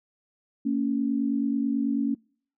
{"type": "tone pair together", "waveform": "sine", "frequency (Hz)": [229.6, 278.8], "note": ["A#3", "C#4"], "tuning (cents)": [-26, 10], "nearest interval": "minor third", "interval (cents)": 336, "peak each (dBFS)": [-26, -25], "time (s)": [0.65, 2.15], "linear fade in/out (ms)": 10, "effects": ["noise-tail reverb RT60 0.5 s tail -26 dB re dry"]}